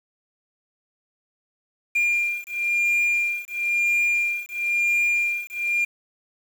sine beating tone pair, 2400 / 2400.99 Hz, D7 / D7, +37 / +38 cents, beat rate 0.99 Hz, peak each -21 dBFS, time 1.95-5.85 s, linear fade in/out 10 ms, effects tanh soft clip ceiling -17 dBFS + 7-bit

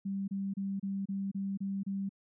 sine tone bursts, 196 Hz, G3, in tune, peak -32 dBFS, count 8, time 0.05-2.093 s, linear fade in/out 10 ms, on 230 ms, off 29 ms, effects none

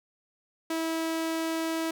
sawtooth tone, 325.1 Hz, E4, 24 cents flat, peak -24 dBFS, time 0.7-1.91 s, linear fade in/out 5 ms, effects none

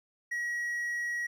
triangle tone, 1910 Hz, A#6, 42 cents sharp, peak -29 dBFS, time 0.31-1.27 s, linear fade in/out 10 ms, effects none

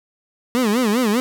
30% pulse tone with vibrato, 229.6 Hz, A#3, 26 cents flat, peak -13 dBFS, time 0.55-1.2 s, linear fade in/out 0 ms, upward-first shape sine, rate 5 Hz, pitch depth 210 cents each way, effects 9-bit

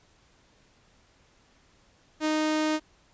sawtooth tone, 309.3 Hz, D#4, 10 cents flat, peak -20 dBFS, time 2.2-2.8 s, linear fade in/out 50 ms, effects pink hiss -62 dBFS RMS until 3.13 s + resampled to 16000 Hz

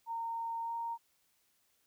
sine tone with pitch glide, 919 to 927 Hz, A#5 to A#5, -25 to -10 cents, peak -35 dBFS, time 0.06-0.98 s, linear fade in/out 50 ms, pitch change +15 cents, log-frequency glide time 0.62-0.72 s, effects white hiss -74 dBFS RMS until 1.86 s

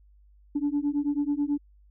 sine beating tone pair, 284.7 / 293.9 Hz, C#4 / D4, +46 / +1 cents, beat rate 9.2 Hz, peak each -26 dBFS, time 0.55-1.58 s, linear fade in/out 10 ms, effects tanh soft clip ceiling -19 dBFS + added 50 Hz sine -54 dBFS peak until 1.9 s

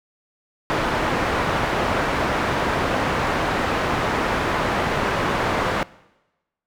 white low-pass noise, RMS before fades -22 dBFS, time 0.7-5.83 s, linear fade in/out 0 ms, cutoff 1300 Hz, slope 12 dB/octave, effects noise-tail reverb RT60 1.0 s tail -21 dB re dry

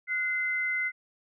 sine tone pair together, 1460 / 2061 Hz, F#6 / C7, -24 / -27 cents, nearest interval tritone, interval 597 cents, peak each -34 / -27 dBFS, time 0.07-0.92 s, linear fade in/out 50 ms, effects none

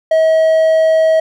triangle tone, 640 Hz, D#5, 49 cents sharp, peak -6 dBFS, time 0.11-1.2 s, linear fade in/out 5 ms, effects none

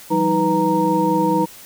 sine tone cluster, 167.3 / 191.8 / 315.6 / 492.7 / 930 Hz, E3 / G3 / D#4 / B4 / A#5, +26 / -37 / +25 / -4 / -4 cents, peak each -26 / -23 / -19 / -22 / -19 dBFS, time 0.1-1.46 s, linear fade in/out 20 ms, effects white hiss -41 dBFS RMS until 1.65 s

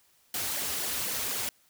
white noise with flanger, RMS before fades -32 dBFS, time 0.34-1.49 s, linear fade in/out 2 ms, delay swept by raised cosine 0.77 to 6.07 ms, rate 4 Hz, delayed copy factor -0.9, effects white hiss -65 dBFS RMS until 1.69 s

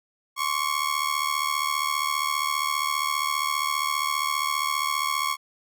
sawtooth ring-modulated tone, 1100 Hz, C#6, 14 cents flat, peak -17 dBFS, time 0.36-5.37 s, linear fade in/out 50 ms, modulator 37.5 Hz, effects none

